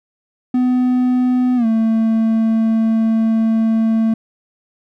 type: tone with pitch glide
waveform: triangle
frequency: 251 to 223.6 Hz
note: B3 to A3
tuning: +28 to +28 cents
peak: -10 dBFS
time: 0.54-4.14 s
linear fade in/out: 5 ms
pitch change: -200 cents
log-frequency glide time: 1.56-1.66 s
effects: none